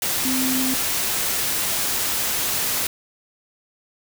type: tone in noise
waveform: sine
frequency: 259.6 Hz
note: C4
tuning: 13 cents flat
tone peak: -22 dBFS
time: 0.25-0.74 s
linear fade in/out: 2 ms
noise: white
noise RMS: -23 dBFS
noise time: 0.02-2.87 s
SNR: -2 dB
effects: none